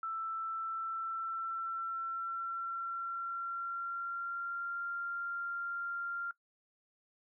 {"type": "tone with pitch glide", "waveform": "sine", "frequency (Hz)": [1327, 1389], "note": ["E6", "F6"], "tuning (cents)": [11, -10], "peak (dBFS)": -35, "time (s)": [0.03, 6.31], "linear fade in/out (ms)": 2, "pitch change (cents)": 79, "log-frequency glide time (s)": [0.35, 4.86], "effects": ["noise-tail reverb RT60 0.1 s tail -19 dB re dry"]}